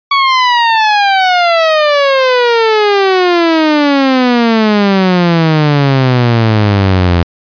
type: exponential sweep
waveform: sawtooth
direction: down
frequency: 1129 to 84.4 Hz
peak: -3 dBFS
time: 0.11-7.23 s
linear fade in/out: 5 ms
effects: resampled to 11025 Hz